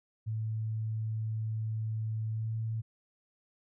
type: tone with pitch glide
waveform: sine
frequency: 110 to 111.79 Hz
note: A2 to A2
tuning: 0 to +28 cents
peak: -31 dBFS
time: 0.26-2.82 s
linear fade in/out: 20 ms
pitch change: +28 cents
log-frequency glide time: 2.31-2.55 s
effects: none